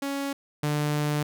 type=tone pair in turn; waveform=sawtooth; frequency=278.3 / 148.58 Hz; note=C#4 / D3; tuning=+7 / +20 cents; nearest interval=major seventh; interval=1087 cents; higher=first; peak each=-24 / -20 dBFS; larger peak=second; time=0.02-0.33 / 0.63-1.23 s; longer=second; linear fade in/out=5 ms; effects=none